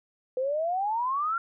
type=exponential sweep; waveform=sine; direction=up; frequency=500 to 1396.9 Hz; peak=-25 dBFS; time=0.37-1.38 s; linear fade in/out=2 ms; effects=none